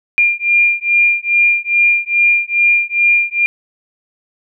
sine beating tone pair, 2400 / 2402.4 Hz, D7 / D7, +37 / +39 cents, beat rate 2.4 Hz, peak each -13 dBFS, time 0.18-3.46 s, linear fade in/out 0 ms, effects none

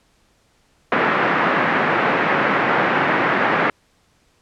white band-pass noise, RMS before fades -18 dBFS, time 0.92-3.7 s, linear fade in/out 2 ms, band 150 to 1900 Hz, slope 24 dB/octave, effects pink hiss -60 dBFS RMS until 4.41 s + low-pass 9000 Hz 12 dB/octave

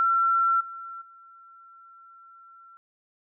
sine tone with level steps, 1354 Hz, E6, 46 cents sharp, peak -19 / -36 / -48 dBFS, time 0-2.77 s, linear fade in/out 0 ms, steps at 0.6 / 1.01 s, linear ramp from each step 10 ms, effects none

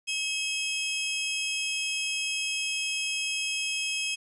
sawtooth tone pair together, 2567 / 3231 Hz, E7 / G#7, -47 / -48 cents, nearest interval major third, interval 399 cents, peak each -26 / -30 dBFS, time 0.07-4.16 s, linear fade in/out 20 ms, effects resampled to 24000 Hz + 10-bit

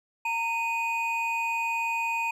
triangle tone pair together, 918.4 / 2489 Hz, A#5 / D#7, -26 / 0 cents, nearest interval octave + perfect fourth, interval 1726 cents, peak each -27 dBFS, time 0.25-2.31 s, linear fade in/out 5 ms, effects none

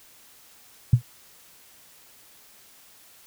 sine tone with exponential decay, 120.6 Hz, B2, 41 cents flat, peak -8 dBFS, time 0.93-1.02 s, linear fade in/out 5 ms, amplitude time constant 19 ms, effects white hiss -53 dBFS RMS until 3.26 s

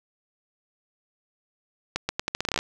accelerating click train, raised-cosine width 0.2 ms, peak -8 dBFS, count 13, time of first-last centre 1.96-2.59 s, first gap 130 ms, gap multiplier 0.81, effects none

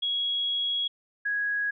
sine tone pair in turn, 3322 / 1660 Hz, G#7 / G#6, 0 / -1 cents, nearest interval octave, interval 1201 cents, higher first, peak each -25 dBFS, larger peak neither, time 0.02-0.88 / 1.25-1.71 s, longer first, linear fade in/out 10 ms, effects none

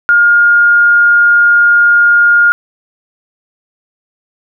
sine tone, 1418 Hz, F6, 26 cents sharp, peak -4 dBFS, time 0.09-2.52 s, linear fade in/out 0 ms, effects none

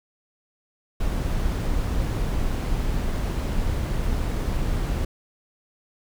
brown noise with amplitude modulation, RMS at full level -23 dBFS, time 1-5.05 s, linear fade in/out 5 ms, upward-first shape sine, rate 189 Hz, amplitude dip 25%, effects none

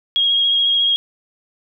sine tone with vibrato, 3278 Hz, G#7, 23 cents flat, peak -13 dBFS, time 0.16-0.96 s, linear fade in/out 0 ms, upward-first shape sine, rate 14 Hz, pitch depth 20 cents each way, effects none

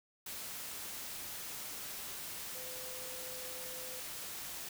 sine tone in noise, 510 Hz, C5, 44 cents flat, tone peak -50 dBFS, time 2.55-4 s, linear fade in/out 5 ms, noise white, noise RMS -44 dBFS, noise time 0.26-4.69 s, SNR -9 dB, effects none

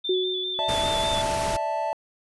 sine tone with vibrato, 3520 Hz, A7, in tune, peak -27 dBFS, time 0.04-1.22 s, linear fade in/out 10 ms, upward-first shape square, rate 5 Hz, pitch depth 28 cents each way
sine tone with exponential decay, 370 Hz, F#4, in tune, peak -19 dBFS, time 0.09-1.11 s, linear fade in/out 5 ms, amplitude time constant 220 ms
triangle chord, D suspended second, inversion none, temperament equal with one note detuned, 587.3 / 655.8 / 880 Hz, D5 / E5 / A5, 0 / -9 / 0 cents, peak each -30 / -27 / -25 dBFS, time 0.59-1.93 s, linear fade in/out 0 ms
pink noise, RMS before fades -30 dBFS, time 0.68-1.57 s, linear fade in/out 10 ms
effects resampled to 24000 Hz

